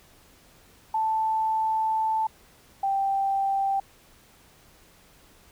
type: tone pair in turn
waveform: sine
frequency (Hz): 880 / 784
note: A5 / G5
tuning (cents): 0 / 0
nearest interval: major second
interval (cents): 200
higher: first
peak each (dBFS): -22 / -22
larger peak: neither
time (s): 0.94-2.27 / 2.83-3.8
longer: first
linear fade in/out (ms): 5
effects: pink hiss -56 dBFS RMS until 5.51 s